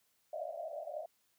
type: band-pass noise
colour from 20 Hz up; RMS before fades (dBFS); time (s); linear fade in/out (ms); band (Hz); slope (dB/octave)
pink; -42; 0.33-1.06; 5; 600 to 680; 96
effects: white hiss -75 dBFS RMS until 1.38 s + high-pass 60 Hz 12 dB/octave